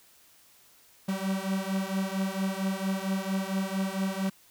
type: beating tone pair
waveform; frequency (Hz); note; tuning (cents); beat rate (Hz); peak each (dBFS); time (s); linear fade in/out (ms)
45% pulse; 190 / 194.4; F#3 / G3; +46 / -14; 4.4; -31; 1.08-4.3; 10
effects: white hiss -59 dBFS RMS until 4.5 s